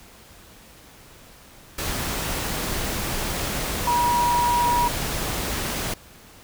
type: tone in noise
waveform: sine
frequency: 962 Hz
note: B5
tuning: 46 cents flat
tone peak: -18 dBFS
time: 3.87-4.88 s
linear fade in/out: 5 ms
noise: pink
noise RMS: -27 dBFS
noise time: 1.78-5.94 s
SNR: +6 dB
effects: pink hiss -48 dBFS RMS until 6.43 s